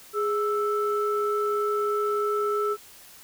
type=tone pair together; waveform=sine; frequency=415.3 / 1318.5 Hz; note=G#4 / E6; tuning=0 / 0 cents; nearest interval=octave + minor sixth; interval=2000 cents; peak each=-24 / -26 dBFS; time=0.13-2.77 s; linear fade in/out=50 ms; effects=tanh soft clip ceiling -15 dBFS + white hiss -49 dBFS RMS until 3.23 s